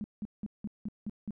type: tone bursts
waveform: sine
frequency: 210 Hz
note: G#3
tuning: 19 cents sharp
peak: -33 dBFS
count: 7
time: 0.01-1.307 s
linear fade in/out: 0 ms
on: 31 ms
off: 180 ms
effects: none